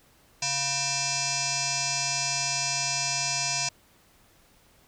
sine tone with frequency modulation, 138.59 Hz, C#3, in tune, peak -25 dBFS, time 0.42-3.69 s, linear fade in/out 5 ms, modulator 838 Hz, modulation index 8, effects pink hiss -60 dBFS RMS until 4.87 s

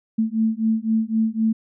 sine beating tone pair, 220 / 223.9 Hz, A3 / A3, 0 / +30 cents, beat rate 3.9 Hz, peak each -21 dBFS, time 0.18-1.53 s, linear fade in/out 10 ms, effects none

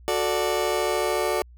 30% pulse chord, D major, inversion first, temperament just, 367.1 / 440.5 / 587.3 Hz, F#4 / A4 / D5, -14 / +2 / 0 cents, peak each -24 dBFS, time 0.08-1.42 s, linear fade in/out 0 ms, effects added 60 Hz sine -45 dBFS peak until 1.57 s

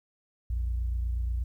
sine tone pair together, 59 / 87.31 Hz, A#1 / F2, +22 / 0 cents, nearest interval perfect fifth, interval 678 cents, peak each -26 / -37 dBFS, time 0.5-1.44 s, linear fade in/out 5 ms, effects tanh soft clip ceiling -22 dBFS + 11-bit

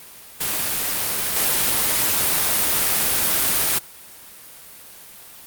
white noise with level steps, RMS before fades -23 / -19 dBFS, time 0.4-3.79 s, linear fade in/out 10 ms, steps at 1.36 s, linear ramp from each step 10 ms, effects white hiss -42 dBFS RMS until 5.46 s + Opus 32 kbps

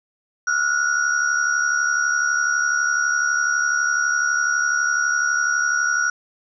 sine tone cluster, 1385 / 1457 / 5710 Hz, F6 / F#6 / F8, -15 / -27 / +37 cents, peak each -23 / -19 / -27 dBFS, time 0.47-6.1 s, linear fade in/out 5 ms, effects none

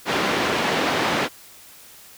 pink band-pass noise, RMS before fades -22 dBFS, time 0.05-1.29 s, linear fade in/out 50 ms, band 260 to 3400 Hz, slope 12 dB/octave, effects white hiss -46 dBFS RMS until 2.17 s

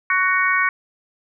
harmonic tone, 372 Hz, F#4, 9 cents sharp, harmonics 3 / 4 / 5 / 6, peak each -21 / -21 / -21 / -21 dBFS, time 0.1-0.69 s, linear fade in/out 2 ms, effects none

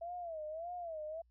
sine tone with vibrato, 660 Hz, E5, 2 cents sharp, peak -40 dBFS, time 0.01-1.22 s, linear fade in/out 10 ms, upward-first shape sine, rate 1.7 Hz, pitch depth 140 cents each way, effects added 59 Hz sine -67 dBFS peak until 1.3 s

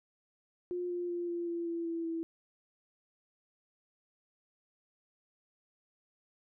sine tone with pitch steps, 355.7 / 351.8 / 348 / 344.2 / 340.4 / 336.7 / 333 / 329.4 Hz, F4 / F4 / F4 / F4 / F4 / E4 / E4 / E4, +32 / +13 / -6 / -25 / -44 / +37 / +18 / -1 cents, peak -33 dBFS, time 0.71-2.23 s, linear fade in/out 0 ms, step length 190 ms, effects none

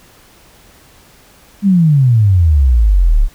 sine exponential sweep, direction down, 207.7 to 32.73 Hz, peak -6 dBFS, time 1.62-3.29 s, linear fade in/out 50 ms, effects pink hiss -45 dBFS RMS until 3.34 s

